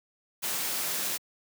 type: noise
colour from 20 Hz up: white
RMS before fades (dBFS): -31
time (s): 0.42-1.18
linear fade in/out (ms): 20
effects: high-pass 150 Hz 12 dB/octave